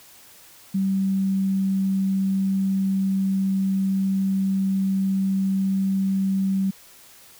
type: tone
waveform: sine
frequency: 192.9 Hz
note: G3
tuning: 28 cents flat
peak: -19 dBFS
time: 0.74-6.71 s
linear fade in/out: 10 ms
effects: white hiss -49 dBFS RMS until 7.39 s